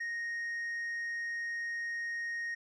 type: tone with tanh clipping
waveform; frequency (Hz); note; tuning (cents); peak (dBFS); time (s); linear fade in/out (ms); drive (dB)
triangle; 1864.7; A#6; 0; -35; 0-2.55; 10; 7
effects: none